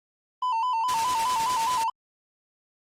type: tone with vibrato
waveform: triangle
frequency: 953 Hz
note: A#5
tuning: 38 cents sharp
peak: -21 dBFS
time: 0.42-1.9 s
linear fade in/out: 5 ms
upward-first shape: square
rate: 4.8 Hz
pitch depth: 90 cents each way
type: noise with tremolo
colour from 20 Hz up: white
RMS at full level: -30 dBFS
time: 0.88-1.84 s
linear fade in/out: 10 ms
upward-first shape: square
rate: 9.7 Hz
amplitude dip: 35%
effects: low-pass 8000 Hz 12 dB/octave + Opus 24 kbps